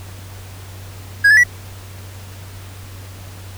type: tone with pitch steps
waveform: triangle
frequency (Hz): 1648 / 1723 / 1949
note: G#6 / A6 / B6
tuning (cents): -14 / -37 / -23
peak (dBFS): -5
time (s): 1.24-1.438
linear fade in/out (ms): 10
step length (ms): 66
effects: added 95 Hz sine -33 dBFS peak until 3.57 s + pink hiss -40 dBFS RMS until 3.57 s